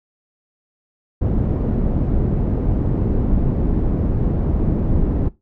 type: low-pass noise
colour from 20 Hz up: pink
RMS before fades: -18 dBFS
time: 1.21-5.29 s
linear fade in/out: 10 ms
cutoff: 310 Hz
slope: 12 dB/octave
effects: noise-tail reverb RT60 0.2 s tail -18 dB re dry